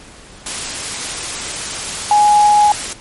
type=tone in noise; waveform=sine; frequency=834 Hz; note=G#5; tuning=7 cents sharp; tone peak=-7 dBFS; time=2.11-2.72 s; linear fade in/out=2 ms; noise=white; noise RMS=-23 dBFS; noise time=0.46-2.93 s; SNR=+13 dB; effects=pink hiss -39 dBFS RMS until 3 s + MP3 48 kbps